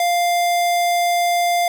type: tone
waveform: square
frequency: 698.5 Hz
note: F5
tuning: in tune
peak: -16 dBFS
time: 0-1.68 s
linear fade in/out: 2 ms
effects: none